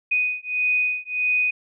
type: beating tone pair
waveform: sine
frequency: 2489 / 2490.6 Hz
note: D#7 / D#7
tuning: 0 / +1 cents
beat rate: 1.6 Hz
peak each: -23 dBFS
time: 0.11-1.51 s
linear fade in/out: 10 ms
effects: none